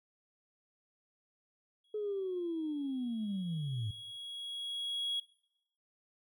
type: tone with exponential growth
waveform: triangle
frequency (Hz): 3322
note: G#7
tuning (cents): 0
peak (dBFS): -29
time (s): 1.84-5.2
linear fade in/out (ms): 5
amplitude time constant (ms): 730
type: linear sweep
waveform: sine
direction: down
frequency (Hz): 429.6 to 100.8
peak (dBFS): -33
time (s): 1.94-3.91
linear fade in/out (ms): 5
effects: noise-tail reverb RT60 0.8 s tail -21 dB re dry + tanh soft clip ceiling -27 dBFS